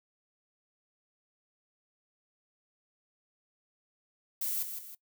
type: noise with echo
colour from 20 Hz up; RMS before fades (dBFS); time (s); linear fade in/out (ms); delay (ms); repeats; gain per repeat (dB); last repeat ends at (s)
violet; -33; 4.41-4.63; 5; 160; 2; -7; 4.95
effects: noise-tail reverb RT60 0.1 s tail -20 dB re dry